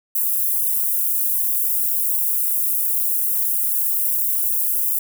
white high-pass noise, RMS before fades -20 dBFS, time 0.15-4.99 s, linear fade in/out 5 ms, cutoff 11000 Hz, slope 24 dB/octave, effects none

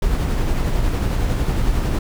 brown noise with tremolo, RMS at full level -17 dBFS, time 0.02-1.99 s, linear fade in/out 5 ms, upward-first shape triangle, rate 11 Hz, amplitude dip 35%, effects none

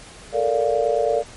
sine chord, Bb major seventh, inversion third, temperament just, 437 / 466.2 / 582.7 / 699.2 Hz, A4 / Bb4 / D5 / F5, -12 / 0 / -14 / +2 cents, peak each -24 / -22 / -21 / -24 dBFS, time 0.32-1.24 s, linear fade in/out 50 ms, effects pink hiss -42 dBFS RMS until 1.36 s + MP3 48 kbps

